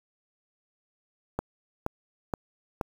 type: click train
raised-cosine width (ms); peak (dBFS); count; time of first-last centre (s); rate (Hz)
1; -14; 4; 1.39-2.812; 2.11
effects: 7-bit